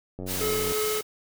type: click train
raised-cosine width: 2 ms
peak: -23 dBFS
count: 50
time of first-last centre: 0.19-0.72 s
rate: 92.5 Hz
type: noise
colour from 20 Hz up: white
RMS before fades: -31 dBFS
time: 0.26-1.03 s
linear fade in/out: 50 ms
type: tone with tremolo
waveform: square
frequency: 428.7 Hz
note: A4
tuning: 45 cents flat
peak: -26 dBFS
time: 0.41-1.01 s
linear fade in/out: 2 ms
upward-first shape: sine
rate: 3 Hz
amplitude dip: 25%
effects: none